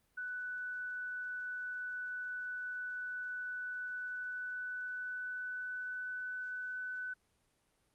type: tone with pitch glide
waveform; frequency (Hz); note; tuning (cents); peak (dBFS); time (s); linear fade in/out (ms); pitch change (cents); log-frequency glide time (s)
sine; 1489 to 1501.1; F#6 to F#6; +11 to +25; -38; 0.17-7.14; 10; +14; 3.73-6.86
effects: pink hiss -75 dBFS RMS until 7.94 s + Opus 32 kbps